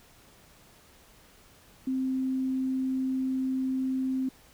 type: tone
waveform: sine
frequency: 261.6 Hz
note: C4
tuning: in tune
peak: -26 dBFS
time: 1.87-4.29 s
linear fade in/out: 5 ms
effects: pink hiss -57 dBFS RMS until 4.53 s